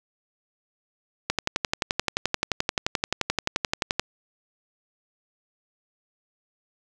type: click train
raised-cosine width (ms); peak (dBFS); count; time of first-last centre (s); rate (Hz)
0.2; -5; 32; 1.3-3.996; 11.5
effects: none